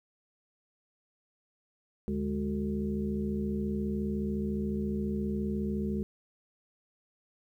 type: harmonic tone with a mistuned harmonic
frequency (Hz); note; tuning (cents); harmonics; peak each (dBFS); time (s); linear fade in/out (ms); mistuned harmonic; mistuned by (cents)
74.3; D2; +21; 1 / 2 / 3 / 5 / 6; -37 / -42 / -31 / -37 / -42; 2.08-6.03; 0; 3; -120
effects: 11-bit